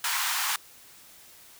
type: high-pass noise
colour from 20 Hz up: pink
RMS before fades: -28 dBFS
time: 0.04-0.56 s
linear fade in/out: 2 ms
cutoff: 850 Hz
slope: 48 dB/octave
effects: white hiss -52 dBFS RMS until 1.59 s